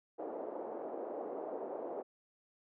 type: band-pass noise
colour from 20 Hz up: white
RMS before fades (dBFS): -42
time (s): 0.18-2.03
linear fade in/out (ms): 20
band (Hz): 330 to 660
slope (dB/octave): 24
effects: none